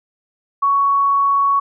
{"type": "tone", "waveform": "sine", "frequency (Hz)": 1116, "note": "C#6", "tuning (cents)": 11, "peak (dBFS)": -12, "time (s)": [0.62, 1.6], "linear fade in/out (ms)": 10, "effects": []}